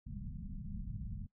pink low-pass noise, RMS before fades -43 dBFS, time 0.06-1.27 s, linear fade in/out 10 ms, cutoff 230 Hz, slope 96 dB/octave, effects noise-tail reverb RT60 0.1 s tail -20 dB re dry

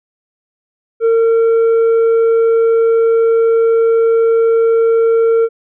sine tone with tanh clipping, 456 Hz, A#4, 38 cents flat, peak -9 dBFS, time 1-5.49 s, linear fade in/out 50 ms, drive 4 dB, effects none

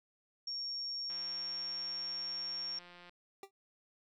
sine tone, 5530 Hz, F8, 18 cents flat, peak -37 dBFS, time 0.47-2.79 s, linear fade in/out 5 ms
click train, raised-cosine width 0.3 ms, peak -39 dBFS, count 352, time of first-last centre 1.1-3.094 s, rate 176 Hz
25% pulse tone with exponential decay, 392 Hz, G4, in tune, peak -39 dBFS, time 3.43-3.51 s, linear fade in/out 2 ms, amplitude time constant 16 ms
effects none

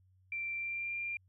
sine tone with pitch glide, 2354 to 2387 Hz, D7 to D7, +3 to +28 cents, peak -35 dBFS, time 0.32-1.17 s, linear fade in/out 2 ms, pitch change +25 cents, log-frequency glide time 0.56-0.94 s, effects added 93 Hz sine -64 dBFS peak until 1.28 s

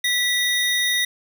square tone pair together, 1962 / 3713 Hz, B6 / A#7, -12 / -8 cents, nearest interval major seventh, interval 1104 cents, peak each -22 dBFS, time 0.04-1.05 s, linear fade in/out 5 ms, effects none

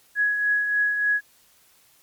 sine tone with tremolo, 1673 Hz, G#6, 12 cents sharp, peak -17 dBFS, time 0.15-1.21 s, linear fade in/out 50 ms, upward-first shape triangle, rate 3.4 Hz, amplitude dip 50%, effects white hiss -58 dBFS RMS until 2.02 s + MP3 96 kbps

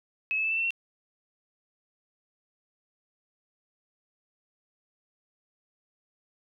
sine tone with pitch steps, 2575 / 2603 / 2632 / 2661 / 2691 / 2720 Hz, E7 / E7 / E7 / E7 / E7 / F7, -41 / -22 / -3 / +16 / +35 / -46 cents, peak -25 dBFS, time 0.31-0.706 s, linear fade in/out 0 ms, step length 66 ms, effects none

